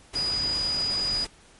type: tone in noise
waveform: sine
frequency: 4924 Hz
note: D#8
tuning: 19 cents flat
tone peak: -24 dBFS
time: 0.15-1.25 s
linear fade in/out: 10 ms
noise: pink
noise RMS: -36 dBFS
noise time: 0.13-1.27 s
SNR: +9 dB
effects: pink hiss -54 dBFS RMS until 1.59 s + MP3 48 kbps